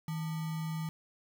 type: tone with sample-and-hold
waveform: sine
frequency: 159.6 Hz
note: D#3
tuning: 44 cents sharp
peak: -33 dBFS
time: 0.08-0.89 s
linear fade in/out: 2 ms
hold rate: 1050 Hz
effects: none